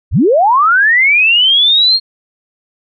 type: linear sweep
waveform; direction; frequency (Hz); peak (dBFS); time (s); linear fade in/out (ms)
sine; up; 38.89 to 4291; -6; 0.11-2; 50
effects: none